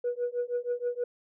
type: tone with tremolo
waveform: sine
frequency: 486 Hz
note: B4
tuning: 28 cents flat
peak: -23 dBFS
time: 0.04-1.04 s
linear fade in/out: 5 ms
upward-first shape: triangle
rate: 6.3 Hz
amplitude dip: 100%
effects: tanh soft clip ceiling -23 dBFS